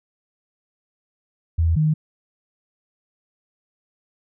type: tone pair in turn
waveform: sine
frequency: 82.41 / 154.67 Hz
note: E2 / D#3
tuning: 0 / -10 cents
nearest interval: major seventh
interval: 1090 cents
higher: second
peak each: -15 dBFS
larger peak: neither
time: 1.58-1.76 / 1.76-1.94 s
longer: neither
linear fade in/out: 10 ms
effects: none